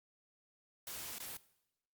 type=noise with dropouts; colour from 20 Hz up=white; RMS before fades=-45 dBFS; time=0.87-1.37 s; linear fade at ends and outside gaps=2 ms; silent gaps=1.184-1.201 s; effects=noise-tail reverb RT60 0.8 s tail -18 dB re dry + Opus 48 kbps

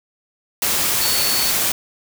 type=tone in noise; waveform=sine; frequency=4442 Hz; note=C#8; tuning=3 cents sharp; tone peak=-22 dBFS; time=1.01-1.5 s; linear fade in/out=2 ms; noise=white; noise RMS=-19 dBFS; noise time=0.62-1.72 s; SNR=-6 dB; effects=none

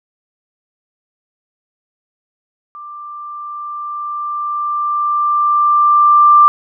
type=tone with level ramp; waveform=sine; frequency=1183 Hz; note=D6; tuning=12 cents sharp; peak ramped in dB=-29 to -3 dBFS; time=2.75-6.48 s; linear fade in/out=0 ms; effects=none

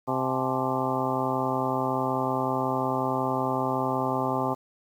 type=harmonic tone with a mistuned harmonic; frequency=130.81 Hz; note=C3; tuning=in tune; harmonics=1 / 2 / 3 / 4 / 5 / 6 / 7 / 8 / 9; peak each=-34 / -31 / -33 / -34 / -33 / -34 / -31 / -33 / -35 dBFS; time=0.07-4.55 s; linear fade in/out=20 ms; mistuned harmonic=7; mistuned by=-88 cents; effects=9-bit

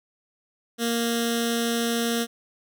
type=tone with notch filter; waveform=10% pulse; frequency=233.1 Hz; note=A#3; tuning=in tune; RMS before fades=-25 dBFS; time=0.78-2.27 s; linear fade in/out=50 ms; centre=950 Hz; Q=0.61; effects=none

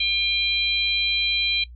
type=harmonic tone; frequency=799 Hz; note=G5; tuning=33 cents sharp; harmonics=3 / 4 / 5; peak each=-24 / -24 / -24 dBFS; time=0-1.64 s; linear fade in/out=5 ms; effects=noise-tail reverb RT60 0.1 s tail -19 dB re dry + added 60 Hz sine -39 dBFS peak until 1.75 s

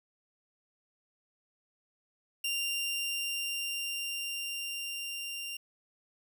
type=tone with level ramp; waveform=sawtooth; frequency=2784 Hz; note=F7; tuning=6 cents flat; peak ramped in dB=-27 to -34 dBFS; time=2.44-5.57 s; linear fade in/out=5 ms; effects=none

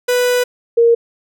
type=tone pair in turn; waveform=45% pulse / sine; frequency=493.9 / 466.3 Hz; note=B4 / A#4; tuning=0 / +1 cents; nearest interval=minor second; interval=99 cents; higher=first; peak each=-12 / -7 dBFS; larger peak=second; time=0.08-0.44 / 0.77-0.95 s; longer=first; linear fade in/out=10 ms; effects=none

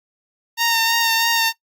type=tone with vibrato; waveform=10% pulse; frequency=918 Hz; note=A#5; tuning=27 cents flat; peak=-7 dBFS; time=0.57-1.53 s; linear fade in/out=50 ms; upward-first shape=sine; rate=3.1 Hz; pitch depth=22 cents each way; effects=noise-tail reverb RT60 0.1 s tail -19 dB re dry + Opus 48 kbps

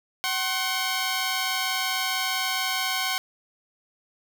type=tone pair together; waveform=10% pulse; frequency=754.8 / 1070 Hz; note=F#5 / C6; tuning=+34 / +38 cents; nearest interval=tritone; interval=604 cents; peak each=-19 dBFS; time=0.24-3.18 s; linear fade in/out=0 ms; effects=none

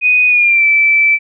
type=tone with pitch glide; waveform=sine; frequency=2489 to 2322 Hz; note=D#7 to D7; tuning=0 to -20 cents; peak=-7 dBFS; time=0.01-1.19 s; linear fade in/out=50 ms; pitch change=-120 cents; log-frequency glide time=0.27-0.65 s; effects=none

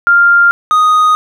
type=tone pair in turn; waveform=sine / triangle; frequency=1396.9 / 1244.5 Hz; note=F6 / D#6; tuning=0 / 0 cents; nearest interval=major second; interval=200 cents; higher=first; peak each=-4 dBFS; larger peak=neither; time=0.07-0.51 / 0.71-1.15 s; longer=neither; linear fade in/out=0 ms; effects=none

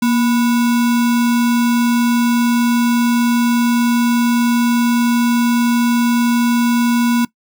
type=tone with sample-and-hold; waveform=sine; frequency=236.7 Hz; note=A#3; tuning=27 cents sharp; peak=-11 dBFS; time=0.02-7.25 s; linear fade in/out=5 ms; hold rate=1225 Hz; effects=noise-tail reverb RT60 0.1 s tail -20 dB re dry

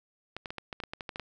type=clicks; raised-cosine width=0.3 ms; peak=-21 dBFS; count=12; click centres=0.366 / 0.458 / 0.505 / 0.583 / 0.728 / 0.802 / 0.837 / 0.935 / 1.008 / 1.092 / 1.159 / 1.197 s; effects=none

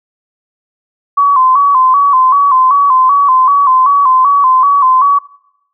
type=tone with vibrato; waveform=sine; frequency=1081 Hz; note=C#6; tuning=44 cents flat; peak=-5 dBFS; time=1.17-5.19 s; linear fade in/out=10 ms; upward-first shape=square; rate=2.6 Hz; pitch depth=81 cents each way; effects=noise-tail reverb RT60 0.8 s tail -20 dB re dry

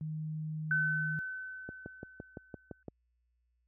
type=tone; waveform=sine; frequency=155.56 Hz; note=D#3; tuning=in tune; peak=-35 dBFS; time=0.01-1.19 s; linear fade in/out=0 ms
type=tone with exponential decay; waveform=sine; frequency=1519 Hz; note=F#6; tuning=45 cents sharp; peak=-26 dBFS; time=0.71-2.83 s; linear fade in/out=2 ms; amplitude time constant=460 ms
type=click train; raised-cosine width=2 ms; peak=-28 dBFS; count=8; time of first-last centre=1.69-2.883 s; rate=5.87 Hz
effects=added 60 Hz sine -70 dBFS peak until 3.67 s + high-pass 60 Hz 12 dB/octave

